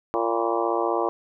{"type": "harmonic tone with a mistuned harmonic", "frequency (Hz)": 115.3, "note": "A#2", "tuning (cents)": -19, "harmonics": [3, 4, 5, 6, 7, 8, 9, 10], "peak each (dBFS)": [-27, -28, -29, -30, -30, -31, -32, -32], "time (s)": [0.14, 1.09], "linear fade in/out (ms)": 0, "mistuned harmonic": 8, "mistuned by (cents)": 72, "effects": []}